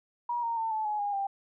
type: tone with pitch steps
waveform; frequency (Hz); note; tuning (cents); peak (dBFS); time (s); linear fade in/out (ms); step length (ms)
sine; 957 / 927.1 / 898.1 / 870 / 842.8 / 816.4 / 790.9; A#5 / A#5 / A5 / A5 / G#5 / G#5 / G5; +45 / -10 / +35 / -20 / +25 / -30 / +15; -28; 0.29-1.27; 5; 140
effects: none